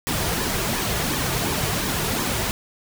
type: noise with flanger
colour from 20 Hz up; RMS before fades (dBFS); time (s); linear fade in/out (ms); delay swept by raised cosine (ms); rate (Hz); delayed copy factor
pink; -24; 0.07-2.51; 0; 1.4 to 3.9; 2.8; -0.55
effects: none